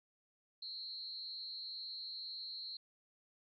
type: tone with amplitude modulation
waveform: sine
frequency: 4175 Hz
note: C8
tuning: 5 cents flat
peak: -39 dBFS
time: 0.62-2.77 s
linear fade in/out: 5 ms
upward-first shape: sine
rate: 242 Hz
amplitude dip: 95%
effects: none